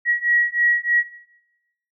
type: beating tone pair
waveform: sine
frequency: 1910 / 1913.2 Hz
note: A#6 / A#6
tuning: +42 / +44 cents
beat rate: 3.2 Hz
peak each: -19 dBFS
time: 0.05-1.04 s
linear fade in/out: 50 ms
effects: noise-tail reverb RT60 0.9 s tail -17 dB re dry